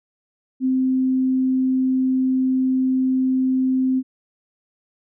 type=tone; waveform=sine; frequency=259.8 Hz; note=C4; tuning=12 cents flat; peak=-16 dBFS; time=0.6-4.03 s; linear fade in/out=50 ms; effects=none